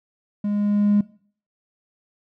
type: tone with level ramp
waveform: triangle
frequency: 205.9 Hz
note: G#3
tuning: 15 cents flat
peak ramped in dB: -19 to -10 dBFS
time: 0.44-1.01 s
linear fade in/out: 5 ms
effects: noise-tail reverb RT60 0.5 s tail -23 dB re dry + tanh soft clip ceiling -10 dBFS